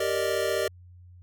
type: chord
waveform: square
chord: Eb major seventh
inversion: first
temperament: equal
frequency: 392 / 466.2 / 587.3 / 622.3 Hz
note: G4 / Bb4 / D5 / Eb5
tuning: 0 / 0 / 0 / 0 cents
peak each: -31 dBFS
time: 0-0.68 s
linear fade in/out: 5 ms
effects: added 89 Hz sine -47 dBFS peak until 1.22 s